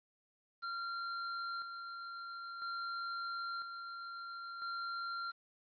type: tone with tremolo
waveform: square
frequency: 1379 Hz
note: F6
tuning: 22 cents flat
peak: -39 dBFS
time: 0.62-5.32 s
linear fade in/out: 20 ms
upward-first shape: square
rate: 0.5 Hz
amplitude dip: 45%
effects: resampled to 11025 Hz + 11-bit